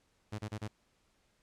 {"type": "tone bursts", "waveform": "sawtooth", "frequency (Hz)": 106.5, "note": "G#2", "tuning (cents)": 44, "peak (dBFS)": -33, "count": 4, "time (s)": [0.32, 0.68], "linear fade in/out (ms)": 10, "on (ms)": 66, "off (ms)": 32, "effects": ["pink hiss -73 dBFS RMS until 1.42 s", "low-pass 9000 Hz 12 dB/octave"]}